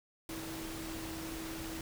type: tone in noise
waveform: sine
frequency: 324.1 Hz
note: E4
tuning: 29 cents flat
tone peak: -42 dBFS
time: 0.29-1.81 s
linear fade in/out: 2 ms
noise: pink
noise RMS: -44 dBFS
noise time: 0.29-1.81 s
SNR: -1 dB
effects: none